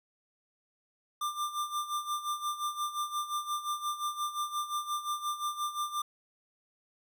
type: tone with tremolo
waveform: square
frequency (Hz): 1191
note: D6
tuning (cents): +24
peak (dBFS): -30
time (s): 1.21-6.02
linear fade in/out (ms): 5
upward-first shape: sine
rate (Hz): 5.7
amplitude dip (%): 75
effects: none